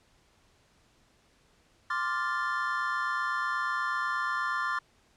triangle chord, D minor seventh, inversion third, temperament equal, 1046.5 / 1174.7 / 1396.9 / 1760 Hz, C6 / D6 / F6 / A6, 0 / 0 / 0 / 0 cents, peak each -32 dBFS, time 1.9-4.79 s, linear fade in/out 5 ms, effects pink hiss -65 dBFS RMS until 5.16 s + low-pass 8000 Hz 12 dB/octave

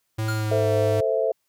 square tone with pitch glide, 109.7 to 104.02 Hz, A2 to G#2, -5 to +3 cents, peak -24 dBFS, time 0.18-1.01 s, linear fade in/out 10 ms, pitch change -92 cents, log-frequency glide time 0.31-0.71 s
square tone with exponential decay, 1410 Hz, F6, 16 cents sharp, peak -28 dBFS, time 0.28-0.79 s, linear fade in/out 5 ms, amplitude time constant 110 ms
sine chord, A minor, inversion none, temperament equal with one note detuned, 443.1 / 523.3 / 659.3 Hz, A4 / C5 / E5, +12 / 0 / 0 cents, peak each -24 dBFS, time 0.51-1.32 s, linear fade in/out 5 ms
effects white hiss -73 dBFS RMS until 1.48 s

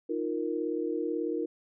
sine chord, Eb suspended second, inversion none, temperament equal, 311.1 / 349.2 / 466.2 Hz, Eb4 / F4 / Bb4, 0 / 0 / 0 cents, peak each -33 dBFS, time 0.09-1.46 s, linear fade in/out 10 ms, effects none

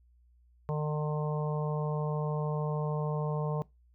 harmonic tone, 151.1 Hz, D3, 50 cents sharp, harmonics 1 / 3 / 4 / 5 / 6 / 7, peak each -30 / -36 / -40 / -45 / -42 / -43 dBFS, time 0.69-3.62 s, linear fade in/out 0 ms, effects noise-tail reverb RT60 0.2 s tail -21 dB re dry + added 60 Hz sine -60 dBFS peak until 3.94 s

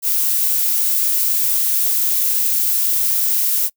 violet noise, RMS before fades -17 dBFS, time 0.02-3.7 s, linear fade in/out 50 ms, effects noise-tail reverb RT60 0.1 s tail -24 dB re dry

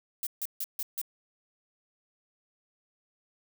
violet noise bursts, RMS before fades -33 dBFS, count 5, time 0.23-1.015 s, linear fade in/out 0 ms, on 37 ms, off 150 ms, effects none

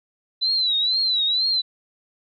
sine tone with vibrato, 3984 Hz, B7, 14 cents sharp, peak -18 dBFS, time 0.41-1.62 s, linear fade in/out 20 ms, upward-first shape triangle, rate 2.1 Hz, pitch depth 130 cents each way, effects none

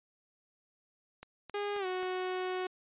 click train, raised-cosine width 0.3 ms, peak -30 dBFS, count 4, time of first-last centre 1.23-2.03 s, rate 3.75 Hz
sawtooth tone with pitch glide, 409.1 to 368.7 Hz, G#4 to F#4, -26 to -6 cents, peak -29 dBFS, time 1.54-2.67 s, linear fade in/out 5 ms, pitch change -180 cents, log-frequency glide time 1.78-1.86 s
effects resampled to 8000 Hz

